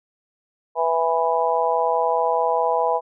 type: harmonic tone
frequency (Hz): 164.81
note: E3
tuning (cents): 0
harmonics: 3 / 4 / 5 / 6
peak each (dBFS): -23 / -23 / -23 / -23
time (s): 0.75-3.01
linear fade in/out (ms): 50
effects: none